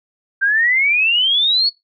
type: exponential sweep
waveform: sine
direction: up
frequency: 1559 to 4472 Hz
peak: -12 dBFS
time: 0.41-1.7 s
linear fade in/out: 20 ms
effects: noise-tail reverb RT60 0.2 s tail -23 dB re dry

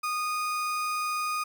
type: tone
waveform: 35% pulse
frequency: 1234 Hz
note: D#6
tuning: 15 cents flat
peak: -26 dBFS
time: 0.03-1.44 s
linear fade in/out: 10 ms
effects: none

